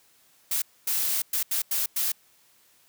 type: noise bursts at uneven times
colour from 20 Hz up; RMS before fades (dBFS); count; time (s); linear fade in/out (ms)
blue; -26; 6; 0.51-0.62 / 0.87-1.22 / 1.33-1.43 / 1.51-1.62 / 1.71-1.86 / 1.96-2.12; 5
effects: white hiss -61 dBFS RMS until 2.88 s + high-pass 60 Hz 12 dB/octave